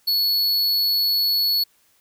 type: tone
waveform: square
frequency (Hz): 4400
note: C#8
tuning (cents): -14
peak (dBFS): -18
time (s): 0.07-1.64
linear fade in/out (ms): 10
effects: white hiss -61 dBFS RMS until 2 s